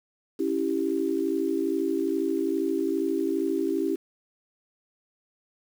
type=chord; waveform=sine; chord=C# diminished; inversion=none; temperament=equal; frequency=277.2 / 329.6 / 392 Hz; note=C#4 / E4 / G4; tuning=0 / 0 / 0 cents; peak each=-29 / -27 / -28 dBFS; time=0.39-3.96 s; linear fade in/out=10 ms; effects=8-bit